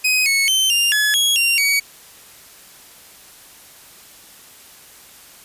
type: tone with pitch steps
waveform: sawtooth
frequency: 2515 / 2203 / 3087 / 2798 / 1703 / 3320 / 2767 / 2256 Hz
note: D#7 / C#7 / G7 / F7 / G#6 / G#7 / F7 / C#7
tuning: +18 / -11 / -27 / +3 / +43 / -1 / -17 / +30 cents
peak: -11 dBFS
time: 0.04-1.8 s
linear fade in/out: 10 ms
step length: 220 ms
effects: white hiss -44 dBFS RMS until 5.44 s + resampled to 32000 Hz